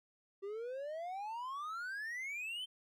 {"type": "exponential sweep", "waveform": "triangle", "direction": "up", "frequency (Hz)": [386.4, 3136], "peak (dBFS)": -38, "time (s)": [0.42, 2.66], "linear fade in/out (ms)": 20, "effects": []}